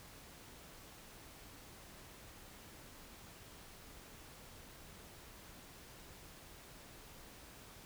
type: silence
effects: pink hiss -56 dBFS RMS until 7.85 s